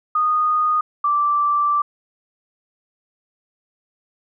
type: tone pair in turn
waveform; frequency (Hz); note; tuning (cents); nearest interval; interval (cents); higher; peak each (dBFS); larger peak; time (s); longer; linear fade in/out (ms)
sine; 1234 / 1170.2; D#6 / D6; -15 / -7; minor second; 92; first; -15; neither; 0.15-0.81 / 1.04-1.82; second; 5
effects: none